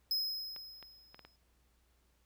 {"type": "tone with exponential decay", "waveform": "square", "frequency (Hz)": 5110, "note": "D#8", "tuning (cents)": 45, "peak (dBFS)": -30, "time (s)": [0.11, 1.36], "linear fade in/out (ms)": 2, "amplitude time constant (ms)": 270}
{"type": "clicks", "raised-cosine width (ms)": 0.3, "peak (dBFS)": -35, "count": 5, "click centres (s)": [0.563, 0.827, 1.145, 1.193, 1.25]}
{"effects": ["added 60 Hz sine -70 dBFS peak until 2.25 s", "pink hiss -75 dBFS RMS until 2.25 s"]}